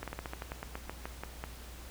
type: slowing click train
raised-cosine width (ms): 0.5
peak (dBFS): -23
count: 14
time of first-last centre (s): 0.03-1.439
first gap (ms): 47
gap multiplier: 1.13
effects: added 60 Hz sine -47 dBFS peak until 1.9 s + pink hiss -51 dBFS RMS until 1.9 s